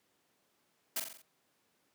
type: noise with echo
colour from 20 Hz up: white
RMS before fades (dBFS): -34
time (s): 0.96-1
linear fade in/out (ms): 5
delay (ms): 44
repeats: 5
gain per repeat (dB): -5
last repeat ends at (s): 1.22
effects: pink hiss -74 dBFS RMS until 1.94 s + high-pass 200 Hz 12 dB/octave